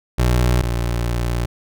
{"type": "tone pair in turn", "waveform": "25% pulse", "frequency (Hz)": [61, 59.09], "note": ["B1", "A#1"], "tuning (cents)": [-21, 24], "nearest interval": "minor second", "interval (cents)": 55, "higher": "first", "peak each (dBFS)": [-10, -15], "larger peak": "first", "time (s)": [[0.18, 0.62], [0.62, 1.46]], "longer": "second", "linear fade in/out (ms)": 10, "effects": []}